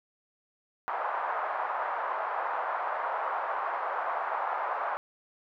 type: band-pass noise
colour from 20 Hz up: white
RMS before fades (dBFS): -32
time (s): 0.88-4.97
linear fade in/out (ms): 0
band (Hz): 670 to 1200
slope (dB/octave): 24
effects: none